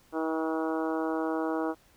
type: harmonic tone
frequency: 160 Hz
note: D#3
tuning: 49 cents sharp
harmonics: 2 / 3 / 4 / 5 / 6 / 7 / 8 / 9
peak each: -30 / -34 / -36 / -38 / -40 / -41 / -42 / -43 dBFS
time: 0.12-1.75 s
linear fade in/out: 50 ms
effects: pink hiss -62 dBFS RMS until 1.96 s